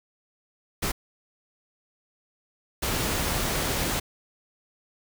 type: noise bursts at uneven times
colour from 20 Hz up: pink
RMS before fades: -27 dBFS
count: 2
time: 0.82-0.92 / 2.82-4 s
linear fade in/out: 10 ms
effects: none